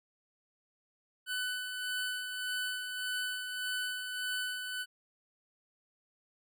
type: tone with tremolo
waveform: 25% pulse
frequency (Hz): 1499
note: F#6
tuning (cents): +22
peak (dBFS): -29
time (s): 1.26-4.86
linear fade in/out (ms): 50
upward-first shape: sine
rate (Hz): 1.7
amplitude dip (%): 45
effects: none